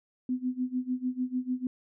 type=tone with tremolo; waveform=sine; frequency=253 Hz; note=B3; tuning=42 cents sharp; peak=-25 dBFS; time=0.29-1.67 s; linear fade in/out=2 ms; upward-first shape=sine; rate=6.7 Hz; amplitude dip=90%; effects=none